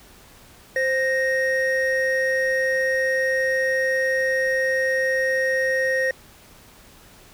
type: tone pair together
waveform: triangle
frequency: 523.3 / 1864.8 Hz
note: C5 / A#6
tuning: 0 / 0 cents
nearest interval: octave + minor seventh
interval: 2200 cents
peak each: -20 dBFS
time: 0.76-6.11 s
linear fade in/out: 2 ms
effects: pink hiss -49 dBFS RMS until 7.33 s